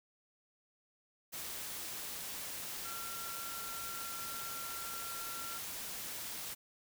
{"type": "tone in noise", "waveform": "sine", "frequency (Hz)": 1368, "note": "F6", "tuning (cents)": -36, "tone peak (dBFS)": -46, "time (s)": [2.84, 5.59], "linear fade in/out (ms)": 20, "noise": "white", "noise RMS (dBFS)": -43, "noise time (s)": [1.32, 6.55], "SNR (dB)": -6, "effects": []}